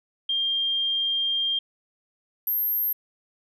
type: tone pair in turn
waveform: sine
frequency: 3199 / 12796 Hz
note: G7 / G9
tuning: +34 / +34 cents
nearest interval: 2 octaves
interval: 2400 cents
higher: second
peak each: -22 dBFS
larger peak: neither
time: 0.29-1.59 / 2.47-2.93 s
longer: first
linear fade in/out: 5 ms
effects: none